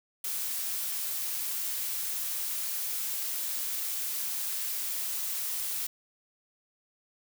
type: noise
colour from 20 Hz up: blue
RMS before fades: -33 dBFS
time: 0.24-5.87 s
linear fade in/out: 5 ms
effects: none